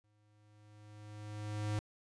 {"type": "tone with exponential growth", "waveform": "square", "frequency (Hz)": 105.4, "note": "G#2", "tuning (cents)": 26, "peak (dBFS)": -33, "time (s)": [0.04, 1.79], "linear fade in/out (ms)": 0, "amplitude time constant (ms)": 380, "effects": ["resampled to 22050 Hz"]}